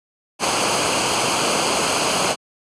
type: noise with comb filter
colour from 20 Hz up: pink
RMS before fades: -19 dBFS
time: 0.39-2.36 s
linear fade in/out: 50 ms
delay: 0.54 ms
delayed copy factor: -0.6
effects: high-pass 150 Hz 12 dB/octave + resampled to 22050 Hz